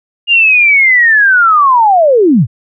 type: linear sweep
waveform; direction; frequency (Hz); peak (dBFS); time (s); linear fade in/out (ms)
sine; down; 2841 to 90.4; -4; 0.27-2.47; 50
effects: none